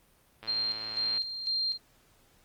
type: click train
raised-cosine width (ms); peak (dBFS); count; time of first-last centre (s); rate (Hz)
0.3; -28; 83; 0.43-1.175; 110
type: tone with tremolo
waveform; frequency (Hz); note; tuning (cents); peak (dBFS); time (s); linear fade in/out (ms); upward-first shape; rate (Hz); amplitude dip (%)
sine; 4186; C8; 0; -27; 0.47-1.78; 20; square; 2; 60
effects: pink hiss -64 dBFS RMS until 2.44 s + Opus 32 kbps